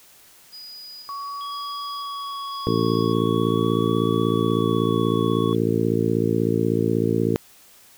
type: tone with tremolo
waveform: triangle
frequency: 4933 Hz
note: D#8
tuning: 16 cents flat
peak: -36 dBFS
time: 0.52-3.14 s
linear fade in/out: 20 ms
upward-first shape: square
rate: 1 Hz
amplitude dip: 40%
type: tone with vibrato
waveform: sine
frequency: 1121 Hz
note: C#6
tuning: 19 cents sharp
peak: -29 dBFS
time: 1.09-5.53 s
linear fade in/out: 0 ms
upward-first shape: sine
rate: 0.41 Hz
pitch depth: 25 cents each way
type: tone with pitch glide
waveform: triangle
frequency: 3322 to 3406 Hz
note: G#7 to G#7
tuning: 0 to +43 cents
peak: -36 dBFS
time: 1.41-5.55 s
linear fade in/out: 0 ms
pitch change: +43 cents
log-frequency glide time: 1.64-4.52 s
type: harmonic tone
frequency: 56.3 Hz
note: A1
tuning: 40 cents sharp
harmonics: 2 / 3 / 4 / 5 / 6 / 7 / 8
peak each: -26 / -26 / -26 / -26 / -26 / -26 / -26 dBFS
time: 2.67-7.36 s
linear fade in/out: 0 ms
effects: white hiss -51 dBFS RMS until 7.97 s